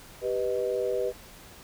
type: chord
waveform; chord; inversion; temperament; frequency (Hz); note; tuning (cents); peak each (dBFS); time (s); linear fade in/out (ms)
sine; G augmented; none; equal; 392 / 493.9 / 622.3; G4 / B4 / D#5; 0 / 0 / 0; -30 / -28 / -33; 0.21-1.13; 50
effects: pink hiss -49 dBFS RMS until 1.63 s